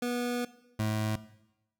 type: tone pair in turn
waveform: 25% pulse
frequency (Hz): 243.5 / 108.06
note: B3 / A2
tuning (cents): -24 / -31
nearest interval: octave + major second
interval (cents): 1407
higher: first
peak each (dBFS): -26 / -24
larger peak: second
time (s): 0.02-0.45 / 0.79-1.16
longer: first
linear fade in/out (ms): 5
effects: noise-tail reverb RT60 0.9 s tail -17 dB re dry